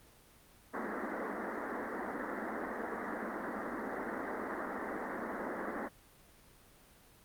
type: band-pass noise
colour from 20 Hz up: pink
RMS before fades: -39 dBFS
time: 0.73-5.89 s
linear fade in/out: 20 ms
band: 200 to 2000 Hz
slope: 96 dB/octave
effects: pink hiss -61 dBFS RMS until 7.24 s + Opus 32 kbps